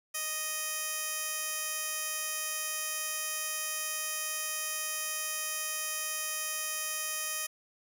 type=tone with band-pass filter; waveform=15% pulse; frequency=622.3 Hz; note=D#5; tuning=in tune; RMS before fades=-35 dBFS; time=0.14-7.47 s; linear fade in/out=10 ms; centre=12000 Hz; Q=0.65; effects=none